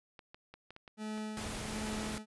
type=clicks; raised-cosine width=0.3 ms; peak=-34 dBFS; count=7; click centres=0.192 / 0.345 / 0.54 / 0.706 / 0.764 / 0.878 / 1.178 s
type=tone with tremolo; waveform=40% pulse; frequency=215.1 Hz; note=A3; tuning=39 cents flat; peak=-36 dBFS; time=0.97-2.26 s; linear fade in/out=50 ms; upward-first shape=sine; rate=1.3 Hz; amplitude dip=65%
type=noise; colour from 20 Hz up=pink; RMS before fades=-41 dBFS; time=1.37-2.18 s; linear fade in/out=0 ms
effects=resampled to 24000 Hz